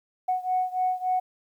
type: beating tone pair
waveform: sine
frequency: 737 / 740.5 Hz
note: F#5 / F#5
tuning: -7 / +1 cents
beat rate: 3.5 Hz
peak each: -25 / -27 dBFS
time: 0.28-1.2 s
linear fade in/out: 10 ms
effects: tanh soft clip ceiling -16 dBFS + 10-bit